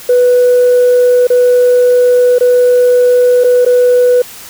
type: tone with dropouts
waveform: sine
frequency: 493.9 Hz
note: B4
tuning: in tune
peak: -3 dBFS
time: 0.09-4.22 s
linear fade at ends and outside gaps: 5 ms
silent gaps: 1.271-1.301 / 2.385-2.408 / 3.438-3.443 / 3.65-3.662 s
effects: tanh soft clip ceiling -2 dBFS + white hiss -31 dBFS RMS until 4.49 s